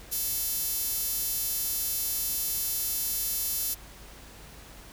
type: tone with high-pass filter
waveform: 5% pulse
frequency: 440 Hz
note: A4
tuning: in tune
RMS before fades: -30 dBFS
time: 0.11-3.75 s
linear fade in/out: 20 ms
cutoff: 9500 Hz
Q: 1.7
effects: added 50 Hz sine -50 dBFS peak until 4.92 s + pink hiss -49 dBFS RMS until 4.92 s